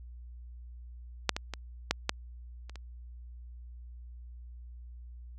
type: clicks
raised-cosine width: 0.2 ms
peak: -6 / -15 / -19 / -8 / -9 / -29 / -28 dBFS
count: 7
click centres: 1.293 / 1.365 / 1.537 / 1.91 / 2.094 / 2.696 / 2.757 s
effects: added 60 Hz sine -44 dBFS peak until 5.38 s